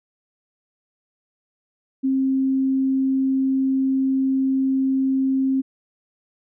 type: tone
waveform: sine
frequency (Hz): 266.2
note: C4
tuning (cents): +30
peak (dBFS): -17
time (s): 2.03-5.62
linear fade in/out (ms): 20
effects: none